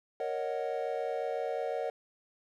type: chord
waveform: triangle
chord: D# minor seventh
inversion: second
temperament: equal with one note detuned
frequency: 466.2 / 554.4 / 620.1 / 740 Hz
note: A#4 / C#5 / D#5 / F#5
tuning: 0 / 0 / -6 / 0 cents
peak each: -34 / -35 / -36 / -36 dBFS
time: 0.2-1.9 s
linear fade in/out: 2 ms
effects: none